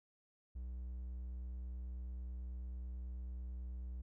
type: tone with vibrato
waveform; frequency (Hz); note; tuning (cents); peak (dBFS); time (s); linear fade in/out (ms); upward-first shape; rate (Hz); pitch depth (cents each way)
triangle; 61.8; B1; +2; -40; 0.55-4.02; 10; triangle; 9.2; 11
effects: none